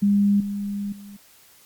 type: tone with level steps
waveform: sine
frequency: 202.2 Hz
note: G#3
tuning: 46 cents flat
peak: -15 / -25 / -38 dBFS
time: 0.02-1.17 s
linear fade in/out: 10 ms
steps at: 0.4 / 0.92 s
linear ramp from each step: 5 ms
effects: white hiss -53 dBFS RMS until 1.65 s + Opus 48 kbps